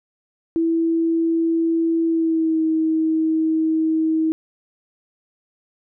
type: tone with pitch glide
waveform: sine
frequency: 329.6 to 318.7 Hz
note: E4 to D#4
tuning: 0 to +42 cents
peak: -16 dBFS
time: 0.56-4.32 s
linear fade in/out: 0 ms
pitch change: -58 cents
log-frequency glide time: 2.06-2.62 s
effects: none